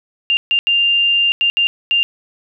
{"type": "tone bursts at uneven times", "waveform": "sine", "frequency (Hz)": 2794, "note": "F7", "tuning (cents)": 0, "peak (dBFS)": -11, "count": 6, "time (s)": [[0.3, 0.37], [0.51, 0.59], [0.67, 1.32], [1.41, 1.5], [1.57, 1.67], [1.91, 2.03]], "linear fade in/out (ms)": 0, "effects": []}